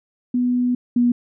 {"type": "tone pair in turn", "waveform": "sine", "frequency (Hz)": [246.9, 242], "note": ["B3", "B3"], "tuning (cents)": [0, -35], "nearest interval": "unison", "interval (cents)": 35, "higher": "first", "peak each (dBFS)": [-16, -13], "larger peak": "second", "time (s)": [[0.34, 0.75], [0.96, 1.12]], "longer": "first", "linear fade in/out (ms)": 5, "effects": []}